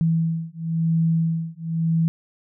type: beating tone pair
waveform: sine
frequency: 163.4 / 164.37 Hz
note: E3 / E3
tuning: -15 / -5 cents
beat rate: 0.97 Hz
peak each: -22 dBFS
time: 0.01-2.08 s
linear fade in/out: 0 ms
effects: none